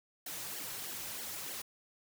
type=noise with flanger; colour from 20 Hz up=white; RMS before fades=-42 dBFS; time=0.26-1.62 s; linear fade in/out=5 ms; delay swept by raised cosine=0.79 to 4.49 ms; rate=3.2 Hz; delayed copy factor=-0.8; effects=none